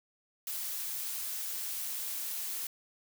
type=noise with amplitude modulation; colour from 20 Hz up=blue; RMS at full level=-36 dBFS; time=0.47-2.67 s; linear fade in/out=2 ms; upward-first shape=sine; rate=266 Hz; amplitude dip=25%; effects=none